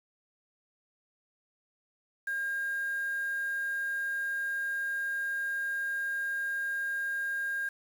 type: tone with quantisation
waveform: sine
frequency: 1612 Hz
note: G6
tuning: 48 cents sharp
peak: -30 dBFS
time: 2.27-7.69 s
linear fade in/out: 5 ms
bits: 8
effects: none